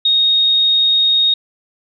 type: tone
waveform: sine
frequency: 3729 Hz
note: A#7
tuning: in tune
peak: -10 dBFS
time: 0.05-1.34 s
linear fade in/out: 5 ms
effects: none